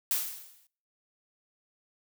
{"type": "noise with exponential decay", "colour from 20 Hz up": "blue", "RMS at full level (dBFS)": -26, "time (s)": [0.11, 0.67], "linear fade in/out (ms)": 2, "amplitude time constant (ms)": 120, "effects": ["noise-tail reverb RT60 0.5 s tail -23 dB re dry"]}